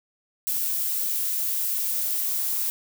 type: noise with high-pass filter sweep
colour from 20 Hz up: violet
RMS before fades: -26 dBFS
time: 0.47-2.7 s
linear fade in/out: 0 ms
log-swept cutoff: 230 to 850 Hz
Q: 4.1
effects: none